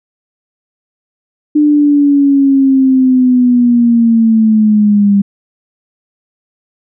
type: linear sweep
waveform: sine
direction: down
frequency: 300 to 198.5 Hz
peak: -5 dBFS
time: 1.55-5.22 s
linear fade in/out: 10 ms
effects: none